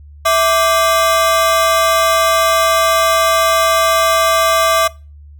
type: ring-modulated tone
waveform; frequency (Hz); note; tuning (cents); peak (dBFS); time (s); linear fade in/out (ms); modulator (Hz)
40% pulse; 914; A#5; -34; -6; 0.25-4.88; 10; 258
effects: noise-tail reverb RT60 0.3 s tail -22 dB re dry + added 73 Hz sine -35 dBFS peak until 5.39 s